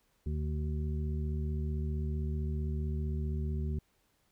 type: harmonic tone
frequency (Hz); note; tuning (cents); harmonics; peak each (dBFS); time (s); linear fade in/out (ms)
75.5; D2; +48; 1 / 2 / 3 / 5; -32 / -38 / -42 / -46; 0.26-3.79; 5
effects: pink hiss -73 dBFS RMS until 4.31 s